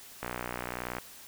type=click train; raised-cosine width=0.5 ms; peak=-19 dBFS; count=47; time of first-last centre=0.23-0.984 s; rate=61 Hz; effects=white hiss -50 dBFS RMS until 1.27 s